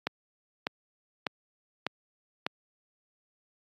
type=click train; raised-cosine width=0.3 ms; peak=-12 dBFS; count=5; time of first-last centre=0.07-2.465 s; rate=1.67 Hz; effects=high-pass 150 Hz 12 dB/octave + AAC 32 kbps

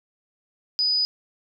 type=tone; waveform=sine; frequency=4970 Hz; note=D#8; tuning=3 cents flat; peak=-19 dBFS; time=0.79-1.05 s; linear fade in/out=0 ms; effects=none

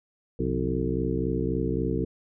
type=harmonic tone with a mistuned harmonic; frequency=63.7 Hz; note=C2; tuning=46 cents flat; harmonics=1 / 2 / 3 / 4 / 5 / 6 / 7; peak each=-32 / -32 / -32 / -32 / -32 / -32 / -32 dBFS; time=0.39-2.05 s; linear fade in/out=5 ms; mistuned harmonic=3; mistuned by=-130 cents; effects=none

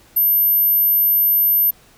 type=tone; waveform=sine; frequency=13000 Hz; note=G#9; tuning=38 cents flat; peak=-12 dBFS; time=0.16-1.71 s; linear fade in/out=10 ms; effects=pink hiss -50 dBFS RMS until 1.97 s

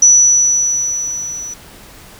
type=tone with level ramp; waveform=sine; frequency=5920 Hz; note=F#8; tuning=in tune; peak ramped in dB=-3 to -24 dBFS; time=0.02-1.54 s; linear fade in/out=5 ms; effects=pink hiss -39 dBFS RMS until 2.19 s

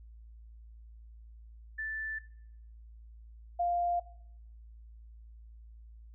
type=tone pair in turn; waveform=sine; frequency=1760 / 698.5 Hz; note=A6 / F5; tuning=0 / 0 cents; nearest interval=octave + major third; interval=1600 cents; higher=first; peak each=-34 / -27 dBFS; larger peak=second; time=1.78-2.19 / 3.59-4 s; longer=neither; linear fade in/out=10 ms; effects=noise-tail reverb RT60 0.7 s tail -19 dB re dry + added 56 Hz sine -49 dBFS peak until 6.14 s

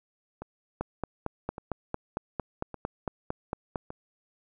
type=two click trains; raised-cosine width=1 ms; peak=-16 / -24 dBFS; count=14 / 4; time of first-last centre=0.81-3.758 / 0.42-3.904 s; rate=4.41 / 0.861 Hz; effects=none

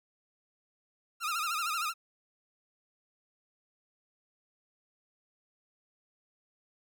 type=tone with vibrato; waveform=sawtooth; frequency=1299 Hz; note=E6; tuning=26 cents flat; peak=-27 dBFS; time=1.2-1.94 s; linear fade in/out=50 ms; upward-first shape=sine; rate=13 Hz; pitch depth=120 cents each way; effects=none

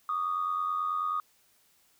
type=tone pair together; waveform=sine; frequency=1147 / 1236.3 Hz; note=D6 / D#6; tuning=-41 / -11 cents; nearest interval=minor second; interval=130 cents; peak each=-34 / -28 dBFS; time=0.09-1.2 s; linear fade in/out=2 ms; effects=tanh soft clip ceiling -21 dBFS + white hiss -66 dBFS RMS until 1.99 s

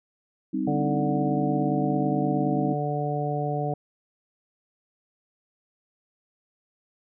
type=chord; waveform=sine; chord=C minor; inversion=second; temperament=equal; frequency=196 / 261.6 / 311.1 Hz; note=G3 / C4 / Eb4; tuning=0 / 0 / 0 cents; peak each=-30 / -28 / -28 dBFS; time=0.53-2.74 s; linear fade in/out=10 ms
type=harmonic tone; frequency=146.83 Hz; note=D3; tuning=in tune; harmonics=1 / 2 / 3 / 4 / 5; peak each=-28 / -35 / -32 / -33 / -30 dBFS; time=0.67-3.74 s; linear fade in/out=5 ms
effects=none

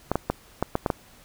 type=clicks; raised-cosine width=1 ms; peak=-8 dBFS; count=7; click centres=0.116 / 0.156 / 0.3 / 0.626 / 0.754 / 0.862 / 0.902 s; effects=pink hiss -53 dBFS RMS until 1.24 s

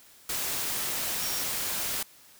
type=tone in noise; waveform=sine; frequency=5588 Hz; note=F8; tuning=in tune; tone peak=-36 dBFS; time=1.22-1.43 s; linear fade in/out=5 ms; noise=white; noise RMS=-31 dBFS; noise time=0.29-2.03 s; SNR=-8 dB; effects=white hiss -55 dBFS RMS until 2.39 s

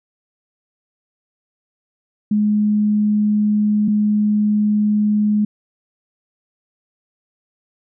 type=tone pair in turn; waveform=sine; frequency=209.9 / 209.9 Hz; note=G#3 / G#3; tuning=+19 / +19 cents; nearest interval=unison; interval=0 cents; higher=neither; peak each=-13 dBFS; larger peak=neither; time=2.31-3.88 / 3.88-5.45 s; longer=neither; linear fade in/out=5 ms; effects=none

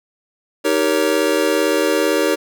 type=chord; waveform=square; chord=Eb dominant seventh; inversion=none; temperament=just; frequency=311.1 / 388.9 / 466.7 / 560 Hz; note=Eb4 / G4 / Bb4 / Db5; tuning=0 / -14 / +2 / +18 cents; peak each=-21 dBFS; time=0.64-2.36 s; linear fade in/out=20 ms; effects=none

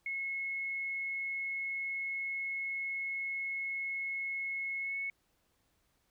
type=tone with pitch glide; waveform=sine; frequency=2179 to 2202 Hz; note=C#7 to C#7; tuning=-30 to -12 cents; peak=-34 dBFS; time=0.06-5.1 s; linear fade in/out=2 ms; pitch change=+18 cents; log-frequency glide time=4.8-4.96 s; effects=pink hiss -75 dBFS RMS until 6.1 s

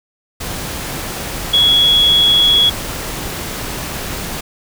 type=tone in noise; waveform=sine; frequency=3350 Hz; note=G#7; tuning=14 cents sharp; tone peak=-8 dBFS; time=1.53-2.7 s; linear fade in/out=10 ms; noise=pink; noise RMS=-24 dBFS; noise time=0.4-4.41 s; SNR=+13 dB; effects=none

